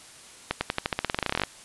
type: accelerating click train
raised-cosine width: 0.3 ms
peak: -8 dBFS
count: 20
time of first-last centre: 0.51-1.436 s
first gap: 100 ms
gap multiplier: 0.91
effects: white hiss -48 dBFS RMS until 1.64 s + resampled to 24000 Hz